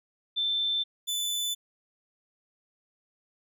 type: tone pair in turn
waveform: sine / sawtooth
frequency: 3547 / 3502 Hz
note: A7 / A7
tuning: +13 / -9 cents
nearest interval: unison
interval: 22 cents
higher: first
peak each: -25 dBFS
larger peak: neither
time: 0.36-0.84 / 1.07-1.55 s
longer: neither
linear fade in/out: 20 ms
effects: none